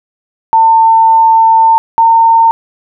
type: tone pair in turn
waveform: sine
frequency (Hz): 899 / 910.5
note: A5 / A#5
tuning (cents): +37 / -41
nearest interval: unison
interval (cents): 22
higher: second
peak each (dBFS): -3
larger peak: neither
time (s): 0.53-1.78 / 1.98-2.51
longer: first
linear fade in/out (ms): 0
effects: none